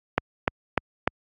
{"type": "click train", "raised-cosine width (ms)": 0.5, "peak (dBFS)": -4, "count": 4, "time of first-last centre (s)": [0.18, 1.076], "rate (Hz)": 3.35, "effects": ["high-pass 60 Hz 12 dB/octave", "AAC 64 kbps"]}